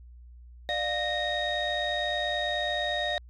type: tone cluster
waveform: sine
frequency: 596 / 705 / 1855 / 3745 Hz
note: D5 / F5 / A#6 / A#7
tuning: +25 / +16 / -9 / +7 cents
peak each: -31 dBFS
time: 0.69-3.18 s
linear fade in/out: 0 ms
effects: tanh soft clip ceiling -21 dBFS + added 60 Hz sine -46 dBFS peak until 3.29 s